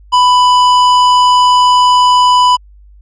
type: tone with hard clipping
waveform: triangle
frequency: 994 Hz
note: B5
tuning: 11 cents sharp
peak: -7 dBFS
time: 0.12-2.57 s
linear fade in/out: 20 ms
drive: 15 dB
effects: added 50 Hz sine -37 dBFS peak until 3.01 s + resampled to 22050 Hz